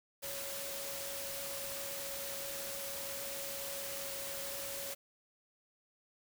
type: tone in noise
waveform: sine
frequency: 554.4 Hz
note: C#5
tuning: in tune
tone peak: -46 dBFS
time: 0.22-4.95 s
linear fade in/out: 20 ms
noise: white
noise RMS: -42 dBFS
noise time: 0.22-4.95 s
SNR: -7 dB
effects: none